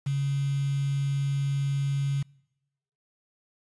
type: tone with quantisation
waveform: sine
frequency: 139.1 Hz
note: C#3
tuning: 6 cents sharp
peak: -24 dBFS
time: 0.06-2.23 s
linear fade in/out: 10 ms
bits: 7
effects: noise-tail reverb RT60 0.9 s tail -26 dB re dry + resampled to 22050 Hz